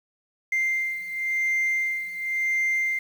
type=beating tone pair; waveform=sine; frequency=2093 / 2093.94 Hz; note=C7 / C7; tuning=0 / +1 cents; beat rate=0.94 Hz; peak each=-23 / -27 dBFS; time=0.52-2.99 s; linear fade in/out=5 ms; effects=tanh soft clip ceiling -19 dBFS + 8-bit